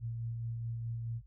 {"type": "tone with tremolo", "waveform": "sine", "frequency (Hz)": 115.5, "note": "A#2", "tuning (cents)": -16, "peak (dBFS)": -34, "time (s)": [0, 1.22], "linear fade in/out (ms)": 50, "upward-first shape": "sine", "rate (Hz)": 4.7, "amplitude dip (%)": 25, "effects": ["added 52 Hz sine -54 dBFS peak until 1.26 s"]}